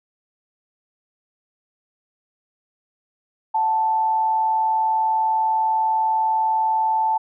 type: tone pair together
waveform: sine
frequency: 740 / 880 Hz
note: F#5 / A5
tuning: 0 / 0 cents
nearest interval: minor third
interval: 300 cents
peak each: -29 / -17 dBFS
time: 3.54-7.18 s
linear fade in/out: 10 ms
effects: none